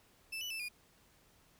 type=tone with pitch steps; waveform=35% pulse; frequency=2642 / 2967 / 2642 / 2436 Hz; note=E7 / F#7 / E7 / D#7; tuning=+3 / +4 / +3 / -37 cents; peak=-37 dBFS; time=0.32-0.688 s; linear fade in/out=10 ms; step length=92 ms; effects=pink hiss -67 dBFS RMS until 1.59 s